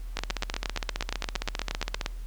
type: two click trains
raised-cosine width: 0.2 ms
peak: -11 / -12 dBFS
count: 17 / 29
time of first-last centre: 0.19-2.061 / 0.17-2.012 s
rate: 8.55 / 15.2 Hz
effects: added 40 Hz sine -34 dBFS peak until 2.26 s + pink hiss -56 dBFS RMS until 2.26 s